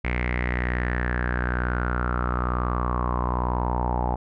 sawtooth tone with low-pass filter sweep, 61.1 Hz, B1, 18 cents flat, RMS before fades -25 dBFS, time 0.04-4.16 s, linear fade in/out 10 ms, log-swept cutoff 2200 to 840 Hz, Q 7.8, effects none

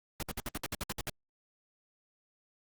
pink noise bursts, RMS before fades -36 dBFS, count 11, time 0.2-1.096 s, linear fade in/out 0 ms, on 26 ms, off 61 ms, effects Opus 48 kbps

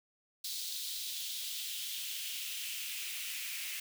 white noise with high-pass filter sweep, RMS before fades -40 dBFS, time 0.44-3.8 s, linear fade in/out 5 ms, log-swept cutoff 4000 to 2300 Hz, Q 2.9, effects none

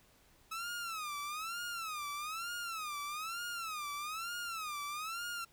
sawtooth tone with vibrato, 1285 Hz, E6, 45 cents flat, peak -35 dBFS, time 0.51-5.45 s, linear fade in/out 10 ms, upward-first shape sine, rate 1.1 Hz, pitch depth 180 cents each way, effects pink hiss -66 dBFS RMS until 5.52 s

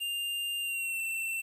square tone with pitch glide, 2800 to 2691 Hz, F7 to E7, +4 to +35 cents, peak -32 dBFS, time 0-1.42 s, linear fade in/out 20 ms, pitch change -69 cents, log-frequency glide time 0.6-1 s, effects 10-bit

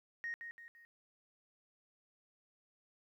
sine tone with echo, 1864.7 Hz, A#6, in tune, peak -37 dBFS, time 0.24-0.34 s, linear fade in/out 0 ms, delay 170 ms, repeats 3, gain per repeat -7 dB, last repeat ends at 0.85 s, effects tanh soft clip ceiling -34 dBFS + 13-bit

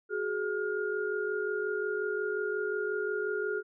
sine tone cluster, 375.9 / 421.5 / 1421 Hz, F#4 / G#4 / F6, +27 / +26 / +30 cents, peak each -35 / -32 / -35 dBFS, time 0.09-3.63 s, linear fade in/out 50 ms, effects none

